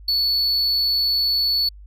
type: tone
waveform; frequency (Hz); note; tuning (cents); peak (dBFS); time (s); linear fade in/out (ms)
triangle; 4435; C#8; 0; -16; 0.08-1.69; 5
effects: added 50 Hz sine -39 dBFS peak until 1.86 s